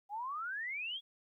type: exponential sweep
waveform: sine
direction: up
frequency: 790 to 3398 Hz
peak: -37 dBFS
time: 0.09-1.01 s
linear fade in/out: 50 ms
effects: 13-bit